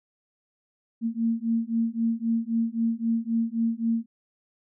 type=beating tone pair; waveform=sine; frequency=226.9 / 230.7 Hz; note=A#3 / A#3; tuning=-47 / -18 cents; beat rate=3.8 Hz; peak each=-26 / -26 dBFS; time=1.01-4.06 s; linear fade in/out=50 ms; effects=none